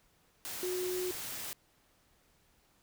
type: tone in noise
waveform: sine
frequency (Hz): 364.4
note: F#4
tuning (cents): -26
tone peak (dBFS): -33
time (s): 0.63-1.11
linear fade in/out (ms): 0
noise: white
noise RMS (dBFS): -41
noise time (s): 0.45-1.53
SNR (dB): +5
effects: pink hiss -69 dBFS RMS until 2.82 s